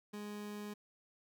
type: tone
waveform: 30% pulse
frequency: 207.7 Hz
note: G#3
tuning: in tune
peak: -40 dBFS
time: 0.13-0.74 s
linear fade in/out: 10 ms
effects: none